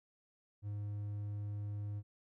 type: tone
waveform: triangle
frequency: 103.1 Hz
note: G#2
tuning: 12 cents flat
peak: -36 dBFS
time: 0.62-2.03 s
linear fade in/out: 50 ms
effects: none